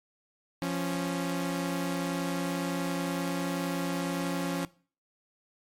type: tone pair together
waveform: sawtooth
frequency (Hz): 173.7 / 275.7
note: F3 / C#4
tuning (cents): -9 / -9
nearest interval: minor sixth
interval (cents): 800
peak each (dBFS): -28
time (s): 0.62-4.65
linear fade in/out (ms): 0
effects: noise-tail reverb RT60 0.4 s tail -20 dB re dry + MP3 64 kbps